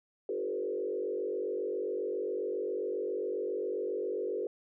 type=tone with frequency modulation; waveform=sine; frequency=430 Hz; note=A4; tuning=40 cents flat; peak=-31 dBFS; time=0.29-4.47 s; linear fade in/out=2 ms; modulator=47.4 Hz; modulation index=1.6; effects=none